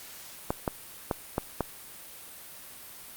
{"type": "clicks", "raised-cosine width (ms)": 1, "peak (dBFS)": -12, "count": 5, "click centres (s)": [0.505, 0.678, 1.112, 1.381, 1.607], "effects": ["white hiss -46 dBFS RMS until 3.16 s", "Opus 48 kbps"]}